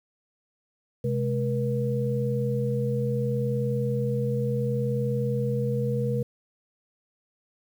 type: tone cluster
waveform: sine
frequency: 129.3 / 210 / 478.8 Hz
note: C3 / G#3 / A#4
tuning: -20 / +19 / +46 cents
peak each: -26 / -31 / -28 dBFS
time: 1.04-6.23 s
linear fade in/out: 5 ms
effects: 9-bit